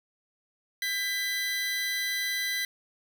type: tone pair together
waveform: 25% pulse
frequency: 1599 / 1994.4 Hz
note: G6 / B6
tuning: +34 / +16 cents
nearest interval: major third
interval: 382 cents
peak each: -33 / -25 dBFS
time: 0.82-2.65 s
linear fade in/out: 2 ms
effects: none